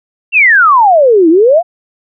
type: exponential two-way sweep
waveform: sine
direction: down then up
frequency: 2794 to 311.1 to 734 Hz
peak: -3 dBFS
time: 0.32-1.63 s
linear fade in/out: 50 ms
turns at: 1.29 s
effects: none